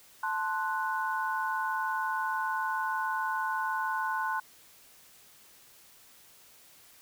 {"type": "chord", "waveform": "sine", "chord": "F# diminished", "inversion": "first", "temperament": "equal", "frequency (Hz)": [880, 1046.5, 1480], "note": ["A5", "C6", "F#6"], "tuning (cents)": [0, 0, 0], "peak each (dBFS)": -33, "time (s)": [0.23, 4.4], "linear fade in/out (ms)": 5, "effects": ["white hiss -57 dBFS RMS until 7.01 s"]}